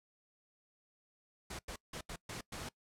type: noise bursts at uneven times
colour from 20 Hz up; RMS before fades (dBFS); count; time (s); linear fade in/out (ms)
pink; -44; 6; 1.5-1.59 / 1.68-1.76 / 1.93-2.01 / 2.09-2.16 / 2.29-2.41 / 2.52-2.69; 5
effects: noise-tail reverb RT60 0.1 s tail -22 dB re dry + low-pass 10000 Hz 12 dB/octave